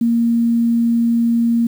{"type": "tone with quantisation", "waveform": "sine", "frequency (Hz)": 233.1, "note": "A#3", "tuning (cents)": 0, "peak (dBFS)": -12, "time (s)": [0.01, 1.67], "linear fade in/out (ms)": 5, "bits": 7, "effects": []}